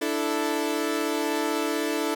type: chord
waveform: sawtooth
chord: D suspended second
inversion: none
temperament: equal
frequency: 293.7 / 329.6 / 440 Hz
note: D4 / E4 / A4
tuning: 0 / 0 / 0 cents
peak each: -25 / -25 / -25 dBFS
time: 0.01-2.15 s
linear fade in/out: 10 ms
effects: none